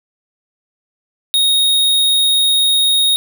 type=tone; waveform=square; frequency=3736 Hz; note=A#7; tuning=3 cents sharp; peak=-11 dBFS; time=1.34-3.16 s; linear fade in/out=0 ms; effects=none